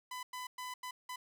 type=tone bursts at uneven times; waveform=sawtooth; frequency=1003 Hz; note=B5; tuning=26 cents sharp; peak=-37 dBFS; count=5; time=0.11-0.23 / 0.33-0.47 / 0.58-0.74 / 0.83-0.91 / 1.09-1.16 s; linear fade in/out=5 ms; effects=none